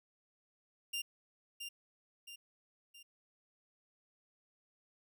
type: tone with echo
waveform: sawtooth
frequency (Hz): 2794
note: F7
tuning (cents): 0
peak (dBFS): -33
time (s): 0.93-1.02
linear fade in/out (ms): 10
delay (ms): 670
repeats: 3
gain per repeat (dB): -6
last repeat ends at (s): 3.03
effects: none